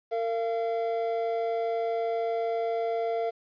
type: tone pair together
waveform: triangle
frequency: 456.3 / 684 Hz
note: A#4 / F5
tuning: -37 / -36 cents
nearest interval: perfect fifth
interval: 701 cents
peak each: -27 dBFS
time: 0.11-3.31 s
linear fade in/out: 20 ms
effects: resampled to 11025 Hz + 10-bit